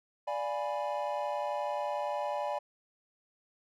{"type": "chord", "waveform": "triangle", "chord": "D diminished seventh", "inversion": "none", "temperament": "equal", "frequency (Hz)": [587.3, 698.5, 830.6, 987.8], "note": ["D5", "F5", "Ab5", "Cb6"], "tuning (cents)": [0, 0, 0, 0], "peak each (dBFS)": [-33, -39, -34, -37], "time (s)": [0.27, 2.59], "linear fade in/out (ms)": 10, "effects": []}